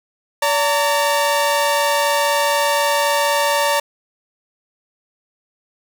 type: tone pair together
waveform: sawtooth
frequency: 574 / 913 Hz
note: D5 / A#5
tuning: -40 / -36 cents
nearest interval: minor sixth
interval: 804 cents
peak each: -14 dBFS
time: 0.42-3.8 s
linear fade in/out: 5 ms
effects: none